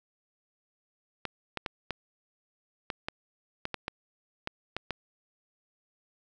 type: clicks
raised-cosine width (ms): 0.3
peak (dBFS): -16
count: 12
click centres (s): 1.253 / 1.573 / 1.662 / 1.907 / 2.902 / 3.085 / 3.654 / 3.743 / 3.881 / 4.474 / 4.766 / 4.907
effects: none